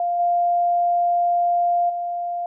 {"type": "tone with level steps", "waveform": "sine", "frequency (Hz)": 698.5, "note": "F5", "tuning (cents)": 0, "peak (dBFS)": [-19, -16, -23], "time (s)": [0, 2.46], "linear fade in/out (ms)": 2, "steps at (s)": [0.19, 1.89], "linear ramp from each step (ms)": 10, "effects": []}